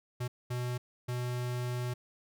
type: tone bursts at uneven times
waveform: square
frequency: 123.47 Hz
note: B2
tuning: in tune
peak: -33 dBFS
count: 3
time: 0.2-0.28 / 0.5-0.78 / 1.08-1.94 s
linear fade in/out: 10 ms
effects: none